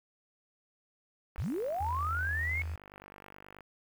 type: click train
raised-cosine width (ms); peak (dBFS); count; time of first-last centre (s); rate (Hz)
0.5; -34; 112; 1.36-3.607; 49.4
type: linear sweep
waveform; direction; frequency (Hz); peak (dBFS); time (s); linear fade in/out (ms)
sine; up; 41.2 to 2217; -31; 1.38-2.62; 0
type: tone with pitch glide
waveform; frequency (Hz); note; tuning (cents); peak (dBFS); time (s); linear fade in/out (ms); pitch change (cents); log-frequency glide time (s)
sine; 82.4 to 81.03; E2 to E2; 0 to -29; -34; 1.8-2.76; 10; -29; 2.13-2.51
effects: 9-bit